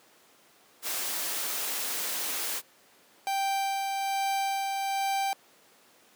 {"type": "noise", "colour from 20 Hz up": "white", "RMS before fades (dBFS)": -32, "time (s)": [0.82, 2.62], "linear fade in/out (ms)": 50}
{"type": "tone with tremolo", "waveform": "45% pulse", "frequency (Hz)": 784, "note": "G5", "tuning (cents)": 0, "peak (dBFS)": -26, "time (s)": [3.27, 5.33], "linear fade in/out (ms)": 0, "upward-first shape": "sine", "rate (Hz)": 1.2, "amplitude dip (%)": 30}
{"effects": ["pink hiss -59 dBFS RMS until 6.15 s", "high-pass 300 Hz 12 dB/octave"]}